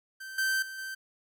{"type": "tone with level steps", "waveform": "45% pulse", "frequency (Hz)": 1554, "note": "G6", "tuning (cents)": -16, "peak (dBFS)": [-40, -26, -39, -36], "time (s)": [0.2, 0.95], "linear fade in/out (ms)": 10, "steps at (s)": [0.38, 0.62, 0.78], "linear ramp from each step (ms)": 5, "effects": []}